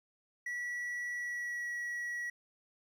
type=tone with pitch glide; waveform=triangle; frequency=1942 to 1925.2 Hz; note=B6 to B6; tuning=-30 to -45 cents; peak=-34 dBFS; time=0.46-2.3 s; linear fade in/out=5 ms; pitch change=-15 cents; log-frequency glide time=1.14-1.69 s; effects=12-bit